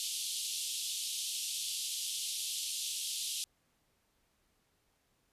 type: band-pass noise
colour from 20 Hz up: pink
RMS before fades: -38 dBFS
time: 0-3.44 s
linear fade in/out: 0 ms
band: 3000 to 12000 Hz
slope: 48 dB/octave
effects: pink hiss -75 dBFS RMS until 5.32 s + resampled to 32000 Hz